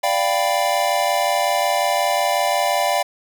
square chord, G dominant seventh, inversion second, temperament equal, 587.3 / 698.5 / 784 / 987.8 Hz, D5 / F5 / G5 / B5, 0 / 0 / 0 / 0 cents, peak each -23 / -22 / -23 / -26 dBFS, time 0.03-3.03 s, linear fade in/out 10 ms, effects none

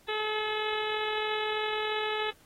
harmonic tone, 429.1 Hz, A4, 43 cents flat, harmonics 1 / 2 / 3 / 4 / 5 / 6 / 7 / 8 / 9, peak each -33 / -36 / -38 / -39 / -40 / -41 / -41 / -42 / -43 dBFS, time 0.08-2.31 s, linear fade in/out 10 ms, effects pink hiss -61 dBFS RMS until 2.45 s + AAC 48 kbps

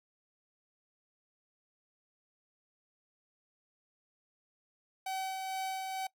45% pulse tone with tremolo, 762 Hz, G5, 49 cents flat, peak -34 dBFS, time 5.06-6.07 s, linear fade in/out 5 ms, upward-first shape sine, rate 2.2 Hz, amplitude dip 30%, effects noise-tail reverb RT60 0.1 s tail -21 dB re dry

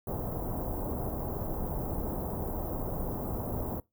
pink band-stop noise, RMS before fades -34 dBFS, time 0.07-3.8 s, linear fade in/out 2 ms, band 870 to 16000 Hz, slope 24 dB/octave, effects noise-tail reverb RT60 0.2 s tail -22 dB re dry

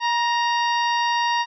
harmonic tone with a mistuned harmonic, 932.3 Hz, A#5, in tune, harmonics 1 / 2 / 3 / 4 / 5 / 6, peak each -20 / -26 / -30 / -32 / -34 / -36 dBFS, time 0-1.46 s, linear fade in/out 50 ms, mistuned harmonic 1, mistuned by +36 cents, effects none

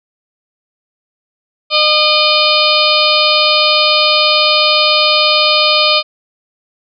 harmonic tone, 609 Hz, D#5, 37 cents flat, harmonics 1 / 2 / 4 / 5 / 6 / 7 / 8, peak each -16 / -16 / -16 / -16 / -16 / -16 / -16 dBFS, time 1.7-6.03 s, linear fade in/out 50 ms, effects none

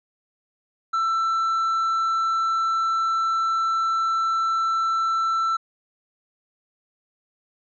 triangle tone, 1334 Hz, E6, 20 cents sharp, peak -18 dBFS, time 0.93-5.57 s, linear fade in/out 10 ms, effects resampled to 16000 Hz

